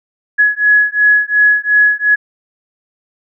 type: beating tone pair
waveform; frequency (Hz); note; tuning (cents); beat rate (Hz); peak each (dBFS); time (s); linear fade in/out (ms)
sine; 1684 / 1686.8; G#6 / G#6; +24 / +26; 2.8; -11; 0.38-2.16; 20
effects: none